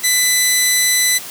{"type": "tone", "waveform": "10% pulse", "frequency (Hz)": 2000, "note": "B6", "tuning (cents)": 21, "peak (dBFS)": -3, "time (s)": [0.03, 1.19], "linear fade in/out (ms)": 20, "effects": ["white hiss -31 dBFS RMS until 1.3 s", "high-pass 80 Hz 12 dB/octave"]}